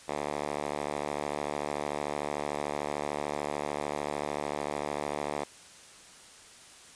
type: tone with band-pass filter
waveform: 5% pulse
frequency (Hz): 73.42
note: D2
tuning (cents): 0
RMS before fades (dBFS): -34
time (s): 0.08-5.44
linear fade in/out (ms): 5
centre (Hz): 840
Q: 0.56
effects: white hiss -52 dBFS RMS until 6.95 s + resampled to 22050 Hz